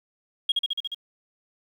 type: tone with echo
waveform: sine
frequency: 3273 Hz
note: G#7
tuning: 26 cents flat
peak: -17 dBFS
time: 0.49-0.52 s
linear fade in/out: 5 ms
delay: 71 ms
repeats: 6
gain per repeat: -2 dB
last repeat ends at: 0.946 s
effects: tanh soft clip ceiling -15 dBFS + 9-bit